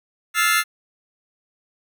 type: chord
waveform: sawtooth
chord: F major seventh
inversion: third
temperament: just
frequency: 1309.6 / 1396.9 / 1746.1 / 2095 Hz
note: E6 / F6 / A6 / C7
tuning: -12 / 0 / -14 / +2 cents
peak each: -18 dBFS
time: 0.34-0.64 s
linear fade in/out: 50 ms
effects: none